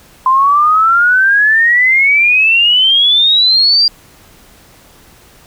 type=exponential sweep; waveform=sine; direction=up; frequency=1027 to 4795 Hz; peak=-6 dBFS; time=0.26-3.88 s; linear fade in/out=2 ms; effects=pink hiss -43 dBFS RMS until 5.46 s